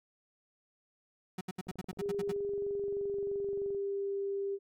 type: tone bursts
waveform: 35% pulse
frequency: 185 Hz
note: F#3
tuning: in tune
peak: -34 dBFS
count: 10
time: 1.38-2.319 s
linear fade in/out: 5 ms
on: 30 ms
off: 71 ms
type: click train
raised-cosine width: 2 ms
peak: -38 dBFS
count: 49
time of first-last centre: 1.67-3.748 s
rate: 23.1 Hz
type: tone with pitch glide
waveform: sine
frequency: 403.4 to 396.5 Hz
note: G4 to G4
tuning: +50 to +20 cents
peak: -32 dBFS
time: 1.98-4.59 s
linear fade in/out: 50 ms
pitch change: -30 cents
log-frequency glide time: 2.46-4.2 s
effects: AAC 64 kbps